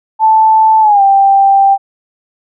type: tone with pitch glide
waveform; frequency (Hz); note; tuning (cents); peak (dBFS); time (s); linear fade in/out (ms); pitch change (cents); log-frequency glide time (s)
sine; 878 to 786.7; A5 to G5; -4 to +6; -4; 0.19-1.78; 50; -190; 0.81-1.02
effects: none